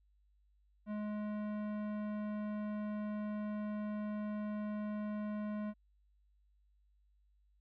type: tone with tanh clipping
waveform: sine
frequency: 210.3 Hz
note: G#3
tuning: 22 cents sharp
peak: -39 dBFS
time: 0.86-5.74 s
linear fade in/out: 50 ms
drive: 16 dB
effects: added 50 Hz sine -68 dBFS peak until 7.6 s